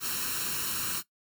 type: noise with comb filter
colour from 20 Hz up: white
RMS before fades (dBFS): -32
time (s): 0-1.03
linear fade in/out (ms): 50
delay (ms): 0.72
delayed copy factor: +0.7
effects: noise-tail reverb RT60 0.1 s tail -17 dB re dry + high-pass 80 Hz 12 dB/octave